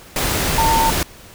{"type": "tone in noise", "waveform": "sine", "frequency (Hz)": 904, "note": "A5", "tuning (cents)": 47, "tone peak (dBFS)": -14, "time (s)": [0.58, 0.9], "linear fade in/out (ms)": 2, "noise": "pink", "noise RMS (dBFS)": -19, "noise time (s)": [0.16, 1.03], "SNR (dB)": 2, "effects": ["pink hiss -42 dBFS RMS until 1.34 s"]}